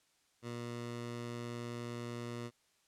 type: tone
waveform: 15% pulse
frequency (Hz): 119.3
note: A#2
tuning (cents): +41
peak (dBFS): -34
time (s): 0.42-2.51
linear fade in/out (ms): 50
effects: white hiss -73 dBFS RMS until 2.87 s + low-pass 9000 Hz 12 dB/octave